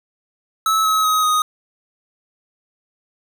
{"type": "tone with pitch steps", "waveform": "square", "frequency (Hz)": [1300, 1282.1, 1264.5, 1247], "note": ["E6", "E6", "D#6", "D#6"], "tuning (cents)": [-24, -48, 28, 3], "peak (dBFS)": -15, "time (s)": [0.66, 1.42], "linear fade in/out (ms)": 2, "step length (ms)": 190, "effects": []}